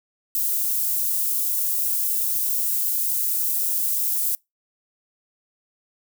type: high-pass noise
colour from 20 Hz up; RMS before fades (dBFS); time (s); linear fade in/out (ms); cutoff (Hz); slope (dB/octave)
white; -23; 0.35-4.35; 0; 12000; 12
effects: noise-tail reverb RT60 0.2 s tail -26 dB re dry